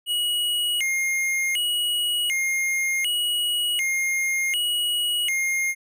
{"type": "tone with vibrato", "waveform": "square", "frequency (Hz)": 2489, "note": "D#7", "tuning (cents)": 0, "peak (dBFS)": -22, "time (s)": [0.06, 5.75], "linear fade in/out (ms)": 50, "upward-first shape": "square", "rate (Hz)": 0.67, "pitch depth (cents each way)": 270, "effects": []}